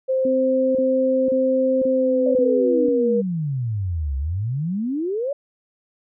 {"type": "tone with pitch glide", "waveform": "sine", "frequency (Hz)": [523.3, 477.1], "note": ["C5", "A#4"], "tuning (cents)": [0, 40], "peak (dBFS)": -17, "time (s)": [0.08, 3.22], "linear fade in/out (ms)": 20, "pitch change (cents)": -160, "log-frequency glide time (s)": [1.9, 3.01]}
{"type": "tone bursts", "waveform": "sine", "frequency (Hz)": 260.4, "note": "C4", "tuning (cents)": -8, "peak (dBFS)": -21, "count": 5, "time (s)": [0.25, 2.886], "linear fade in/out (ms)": 2, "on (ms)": 500, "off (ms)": 34}
{"type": "exponential two-way sweep", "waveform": "sine", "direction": "down then up", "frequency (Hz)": [587.3, 65.41, 587.3], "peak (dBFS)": -21, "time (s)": [2.26, 5.33], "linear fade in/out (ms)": 5, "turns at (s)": 4.17}
{"effects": []}